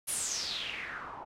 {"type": "noise with low-pass filter sweep", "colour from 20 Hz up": "white", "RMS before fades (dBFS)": -37, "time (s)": [0.07, 1.25], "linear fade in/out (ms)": 20, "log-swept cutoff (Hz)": [11000, 810], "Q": 5.7, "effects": []}